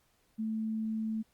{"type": "tone", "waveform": "sine", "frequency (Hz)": 220, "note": "A3", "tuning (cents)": 0, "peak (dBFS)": -31, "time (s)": [0.38, 1.23], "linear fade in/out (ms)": 20, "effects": ["pink hiss -71 dBFS RMS until 1.33 s", "Opus 48 kbps"]}